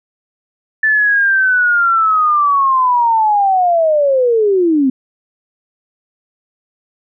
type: linear sweep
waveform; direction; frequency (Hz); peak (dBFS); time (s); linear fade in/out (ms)
sine; down; 1760 to 252.8; -9; 0.83-4.9; 5
effects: none